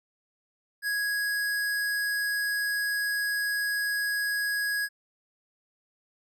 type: tone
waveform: square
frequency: 1661.2 Hz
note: G#6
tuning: in tune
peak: -27 dBFS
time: 0.82-4.89 s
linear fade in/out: 50 ms
effects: none